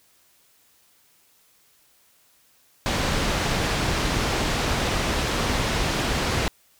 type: low-pass noise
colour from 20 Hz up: pink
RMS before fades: -24 dBFS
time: 2.86-6.48 s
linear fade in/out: 0 ms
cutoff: 5700 Hz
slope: 12 dB/octave
effects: white hiss -60 dBFS RMS until 6.79 s